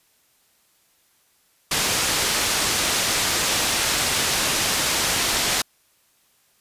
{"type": "low-pass noise", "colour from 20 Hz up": "white", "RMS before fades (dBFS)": -22, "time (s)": [1.71, 5.62], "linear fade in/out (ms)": 5, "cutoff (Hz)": 7300, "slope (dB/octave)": 12, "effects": ["white hiss -62 dBFS RMS until 6.6 s", "resampled to 32000 Hz"]}